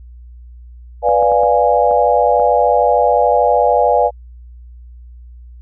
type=chord; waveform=sine; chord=B diminished seventh; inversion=none; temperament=equal; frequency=493.9 / 587.3 / 698.5 / 830.6 Hz; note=B4 / D5 / F5 / Ab5; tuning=0 / 0 / 0 / 0 cents; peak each=-15 dBFS; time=1.02-4.11 s; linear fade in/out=50 ms
type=clicks; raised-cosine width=1 ms; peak=-18 dBFS; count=6; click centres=1.088 / 1.226 / 1.319 / 1.434 / 1.912 / 2.398 s
effects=added 60 Hz sine -34 dBFS peak until 5.61 s